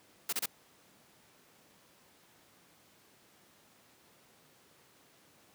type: noise bursts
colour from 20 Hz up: white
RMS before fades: -33 dBFS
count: 3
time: 0.29-0.459 s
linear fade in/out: 5 ms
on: 37 ms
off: 29 ms
effects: pink hiss -63 dBFS RMS until 5.54 s + high-pass 150 Hz 12 dB/octave